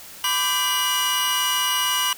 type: tone cluster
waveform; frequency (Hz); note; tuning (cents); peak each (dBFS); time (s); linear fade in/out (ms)
sawtooth; 1004 / 1171 / 1570 / 2896; B5 / D6 / G6 / F#7; +28 / -5 / +2 / -38; -22 / -25 / -26 / -19; 0.24-2.13; 2
effects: white hiss -41 dBFS RMS until 2.17 s